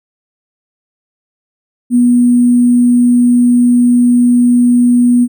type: tone with sample-and-hold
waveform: sine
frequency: 243.4 Hz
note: B3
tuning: 25 cents flat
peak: -5 dBFS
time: 1.9-5.28 s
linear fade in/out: 50 ms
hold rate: 8820 Hz
effects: none